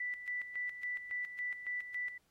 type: tone with tremolo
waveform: sine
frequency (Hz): 1975.5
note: B6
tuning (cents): 0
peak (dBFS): -35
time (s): 0-2.18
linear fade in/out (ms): 5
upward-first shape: square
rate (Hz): 3.6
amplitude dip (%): 65
effects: pink hiss -75 dBFS RMS until 2.3 s + AAC 48 kbps